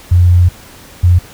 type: tone pair in turn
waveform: sine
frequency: 88.5 / 88.5 Hz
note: F2 / F2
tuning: +23 / +23 cents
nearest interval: unison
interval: 0 cents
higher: neither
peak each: -4 dBFS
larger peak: neither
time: 0.11-0.49 / 1.03-1.19 s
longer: first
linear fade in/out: 10 ms
effects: pink hiss -37 dBFS RMS until 1.33 s